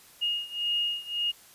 sine beating tone pair, 2855 / 2856.8 Hz, F7 / F7, +37 / +39 cents, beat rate 1.8 Hz, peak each -29 / -31 dBFS, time 0.21-1.32 s, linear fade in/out 20 ms, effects white hiss -54 dBFS RMS until 1.54 s + resampled to 32000 Hz

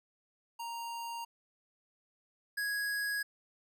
square tone pair in turn, 932.3 / 1661.2 Hz, A#5 / G#6, 0 / 0 cents, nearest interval minor seventh, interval 1000 cents, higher second, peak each -39 / -33 dBFS, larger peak second, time 0.59-1.25 / 2.57-3.23 s, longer neither, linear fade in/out 10 ms, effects none

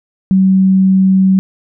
sine tone, 190 Hz, F#3, 46 cents sharp, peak -6 dBFS, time 0.31-1.39 s, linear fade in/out 0 ms, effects none

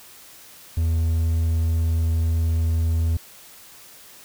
triangle tone, 81.9 Hz, E2, 11 cents flat, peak -16 dBFS, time 0.77-3.17 s, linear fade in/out 5 ms, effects white hiss -46 dBFS RMS until 4.24 s

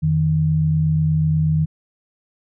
sine tone pair together, 87.31 / 155.57 Hz, F2 / D#3, 0 / 0 cents, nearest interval minor seventh, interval 1000 cents, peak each -23 / -15 dBFS, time 0.02-1.66 s, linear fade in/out 20 ms, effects none

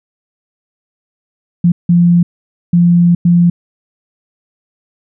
sine tone bursts at uneven times, 173.3 Hz, F3, 13 cents flat, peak -5 dBFS, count 4, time 1.64-1.72 / 1.89-2.23 / 2.73-3.15 / 3.25-3.5 s, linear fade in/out 5 ms, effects none

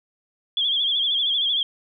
sine tone with vibrato, 3322 Hz, G#7, in tune, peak -19 dBFS, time 0.57-1.63 s, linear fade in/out 2 ms, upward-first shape sine, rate 13 Hz, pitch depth 78 cents each way, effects none

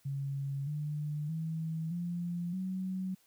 sine tone with pitch steps, 138.59 / 149.4 / 161.05 / 173.61 / 187.14 Hz, C#3 / D3 / E3 / F3 / F#3, 0 / +30 / -40 / -10 / +20 cents, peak -33 dBFS, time 0.05-3.15 s, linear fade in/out 10 ms, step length 620 ms, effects white hiss -68 dBFS RMS until 3.26 s

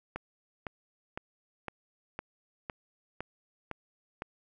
click train, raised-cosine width 0.5 ms, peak -21 dBFS, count 9, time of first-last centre 0.16-4.221 s, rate 1.97 Hz, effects none

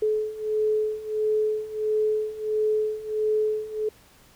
sine beating tone pair, 428.6 / 430.1 Hz, A4 / A4, -45 / -39 cents, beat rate 1.5 Hz, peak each -27 / -24 dBFS, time 0.02-3.89 s, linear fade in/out 5 ms, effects pink hiss -55 dBFS RMS until 4.35 s

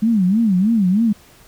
sine tone with vibrato, 204.6 Hz, G#3, 26 cents flat, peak -12 dBFS, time 0.02-1.13 s, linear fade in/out 10 ms, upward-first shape sine, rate 3.2 Hz, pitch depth 230 cents each way, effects pink hiss -48 dBFS RMS until 1.47 s

